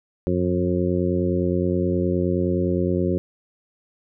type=harmonic tone with a mistuned harmonic; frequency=89.6 Hz; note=F2; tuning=45 cents sharp; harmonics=1 / 2 / 3 / 4 / 5 / 6; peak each=-26 / -24 / -27 / -24 / -30 / -29 dBFS; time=0.27-3.18 s; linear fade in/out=0 ms; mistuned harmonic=1; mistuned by=+29 cents; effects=none